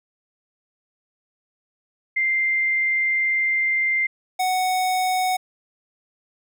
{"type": "tone pair in turn", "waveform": ["sine", "square"], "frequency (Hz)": [2093, 741.7], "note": ["C7", "F#5"], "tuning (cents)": [0, 4], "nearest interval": "octave + tritone", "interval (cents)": 1796, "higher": "first", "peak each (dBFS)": [-18, -20], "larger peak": "first", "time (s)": [[2.16, 4.07], [4.39, 5.37]], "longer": "first", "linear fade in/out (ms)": 10, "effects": []}